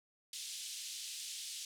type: band-pass noise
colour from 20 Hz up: pink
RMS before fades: -45 dBFS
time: 0.33-1.65 s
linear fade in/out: 2 ms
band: 3200 to 10000 Hz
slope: 24 dB/octave
effects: none